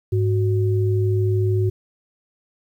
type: tone pair together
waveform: sine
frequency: 103.38 / 370 Hz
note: G#2 / F#4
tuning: -7 / 0 cents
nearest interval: octave + minor seventh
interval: 2207 cents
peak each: -17 / -23 dBFS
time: 0.12-1.7 s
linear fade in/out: 10 ms
effects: 9-bit